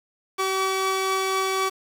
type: tone pair together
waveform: sawtooth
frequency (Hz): 382.4 / 1143.2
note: G4 / D6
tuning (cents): -43 / -47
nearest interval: octave + perfect fifth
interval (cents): 1896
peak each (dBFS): -21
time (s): 0.38-1.7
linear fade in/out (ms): 20
effects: low-pass 10000 Hz 12 dB/octave + 7-bit